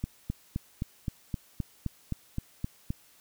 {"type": "click train", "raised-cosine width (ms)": 5, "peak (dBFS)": -18, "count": 12, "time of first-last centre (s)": [0.04, 2.905], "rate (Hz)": 3.84, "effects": ["white hiss -60 dBFS RMS until 3.2 s"]}